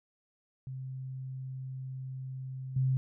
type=tone with level steps; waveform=sine; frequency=131.1 Hz; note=C3; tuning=4 cents sharp; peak=-37 / -25 dBFS; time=0.67-2.97 s; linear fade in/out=0 ms; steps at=2.76 s; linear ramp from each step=5 ms; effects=none